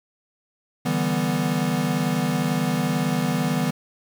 square chord, E minor seventh, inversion third, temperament equal, 146.83 / 164.81 / 196 / 246.9 Hz, D3 / E3 / G3 / B3, 0 / 0 / 0 / 0 cents, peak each -29 / -26 / -28 / -26 dBFS, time 0.85-3.71 s, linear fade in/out 10 ms, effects 8-bit

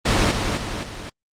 pink noise with echo, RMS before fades -17 dBFS, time 0.05-0.32 s, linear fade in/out 10 ms, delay 260 ms, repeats 3, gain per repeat -5 dB, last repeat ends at 1.1 s, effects low-pass 6000 Hz 12 dB/octave + Opus 24 kbps

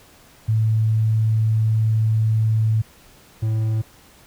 sine / triangle tone pair in turn, 110.2 / 110.2 Hz, A2 / A2, +3 / +3 cents, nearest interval unison, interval 0 cents, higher neither, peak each -15 / -16 dBFS, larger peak first, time 0.48-2.82 / 3.42-3.82 s, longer first, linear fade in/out 10 ms, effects pink hiss -50 dBFS RMS until 4.26 s

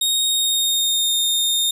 sawtooth tone with pitch glide, 3729 to 3667 Hz, A#7 to A#7, 0 to -29 cents, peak -14 dBFS, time 0.01-1.71 s, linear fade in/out 5 ms, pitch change -29 cents, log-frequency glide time 0.26-1.14 s, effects none

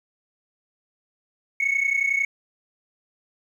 sine tone pair together, 2192 / 2223 Hz, C#7 / C#7, -20 / +4 cents, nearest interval unison, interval 24 cents, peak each -21 dBFS, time 1.6-2.25 s, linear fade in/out 5 ms, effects tanh soft clip ceiling -16 dBFS + 9-bit

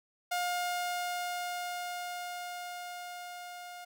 sawtooth tone with level ramp, 711 Hz, F5, 31 cents sharp, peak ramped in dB -26 to -40 dBFS, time 0.31-3.85 s, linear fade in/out 10 ms, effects none

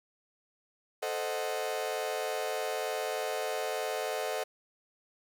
40% pulse chord, A diminished seventh, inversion none, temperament equal, 440 / 523.3 / 622.3 / 740 Hz, A4 / C5 / Eb5 / Gb5, 0 / 0 / 0 / 0 cents, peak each -36 / -37 / -36 / -37 dBFS, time 1.02-4.44 s, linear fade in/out 10 ms, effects 11-bit

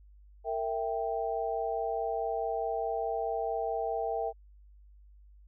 sine chord, E diminished, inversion second, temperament equal with one note detuned, 458.4 / 659.3 / 784 Hz, Bb4 / E5 / G5, -29 / 0 / 0 cents, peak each -34 dBFS, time 0.44-4.33 s, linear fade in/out 50 ms, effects added 50 Hz sine -53 dBFS peak until 5.47 s

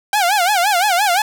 sawtooth tone with vibrato, 767 Hz, G5, 38 cents flat, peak -9 dBFS, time 0.13-1.22 s, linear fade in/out 2 ms, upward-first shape sine, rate 5.8 Hz, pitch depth 190 cents each way, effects none

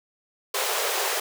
pink high-pass noise, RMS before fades -26 dBFS, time 0.54-1.2 s, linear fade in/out 5 ms, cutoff 380 Hz, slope 96 dB/octave, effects none

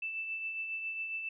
sine tone with tremolo, 2647 Hz, E7, 7 cents sharp, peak -33 dBFS, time 0.02-1.29 s, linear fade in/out 5 ms, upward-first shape triangle, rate 7.3 Hz, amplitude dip 45%, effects none

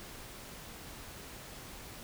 silence, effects pink hiss -48 dBFS RMS until 2.03 s

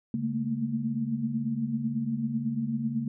sine tone cluster, 139.6 / 211.9 / 221.8 / 229.9 Hz, C#3 / G#3 / A3 / A#3, +13 / +35 / +14 / -24 cents, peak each -34 / -36 / -36 / -29 dBFS, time 0.14-3.08 s, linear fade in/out 2 ms, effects none

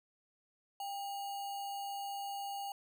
sine tone with sample-and-hold, 797 Hz, G5, 28 cents sharp, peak -38 dBFS, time 0.8-2.72 s, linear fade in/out 2 ms, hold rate 3675 Hz, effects none

